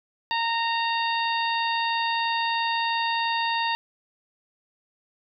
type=harmonic tone; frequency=923 Hz; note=A#5; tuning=17 cents flat; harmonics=1 / 2 / 3 / 4 / 5; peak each=-25 / -30 / -31 / -32 / -36 dBFS; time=0.31-3.75 s; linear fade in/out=0 ms; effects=none